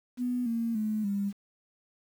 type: tone with pitch steps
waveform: sine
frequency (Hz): 246.9 / 230.4 / 214.9 / 200.5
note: B3 / A#3 / A3 / G3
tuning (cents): 0 / -20 / -41 / +39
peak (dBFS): -27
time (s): 0.17-1.33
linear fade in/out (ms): 50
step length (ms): 290
effects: 9-bit